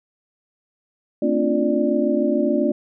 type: tone cluster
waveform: sine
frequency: 228.2 / 267 / 294.1 / 347.8 / 589 Hz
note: A#3 / C4 / D4 / F4 / D5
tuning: -37 / +35 / +3 / -7 / +5 cents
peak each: -23 dBFS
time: 1.22-2.72 s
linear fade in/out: 5 ms
effects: none